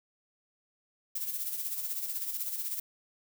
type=noise with tremolo; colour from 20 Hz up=violet; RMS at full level=-33 dBFS; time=1.15-2.8 s; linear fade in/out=5 ms; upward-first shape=sine; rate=16 Hz; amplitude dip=55%; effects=none